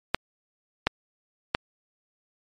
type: clicks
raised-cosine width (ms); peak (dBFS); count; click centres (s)
0.3; -4; 3; 0.146 / 0.87 / 1.549
effects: MP3 64 kbps